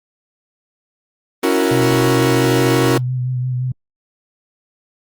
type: chord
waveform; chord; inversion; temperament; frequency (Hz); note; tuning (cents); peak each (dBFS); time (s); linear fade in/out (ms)
40% pulse; F# dominant seventh; second; equal; 277.2 / 329.6 / 370 / 466.2; C#4 / E4 / F#4 / A#4; 0 / 0 / 0 / 0; -18; 1.43-2.98; 5
type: tone with vibrato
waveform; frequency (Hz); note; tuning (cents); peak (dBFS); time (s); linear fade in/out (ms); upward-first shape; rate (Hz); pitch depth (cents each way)
sine; 126.5; B2; +42; -17; 1.71-3.72; 5; sine; 5.8; 30
effects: Opus 24 kbps